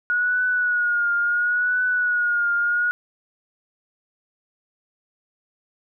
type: tone with vibrato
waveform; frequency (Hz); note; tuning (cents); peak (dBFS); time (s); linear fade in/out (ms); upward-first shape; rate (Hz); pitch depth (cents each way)
sine; 1450; F#6; -35; -18; 0.1-2.91; 0; triangle; 0.72; 56
effects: none